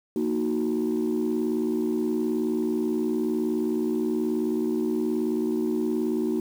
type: chord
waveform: sine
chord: D# minor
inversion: second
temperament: equal with one note detuned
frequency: 232.4 / 311.1 / 370 Hz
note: A#3 / D#4 / F#4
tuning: -5 / 0 / 0 cents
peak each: -26 dBFS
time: 0.16-6.4 s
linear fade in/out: 2 ms
effects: tanh soft clip ceiling -18 dBFS + 8-bit